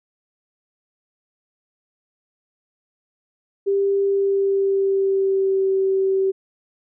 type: tone with pitch glide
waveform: sine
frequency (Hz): 396 to 384.7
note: G4 to G4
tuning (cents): +18 to -33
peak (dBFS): -16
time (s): 3.66-6.32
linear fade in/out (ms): 20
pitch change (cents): -51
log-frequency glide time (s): 4.04-5.7
effects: none